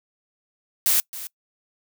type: noise with echo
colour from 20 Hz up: blue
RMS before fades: -19 dBFS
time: 0.86-1 s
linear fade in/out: 0 ms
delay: 270 ms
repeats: 1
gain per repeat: -15 dB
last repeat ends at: 1.27 s
effects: noise-tail reverb RT60 0.1 s tail -24 dB re dry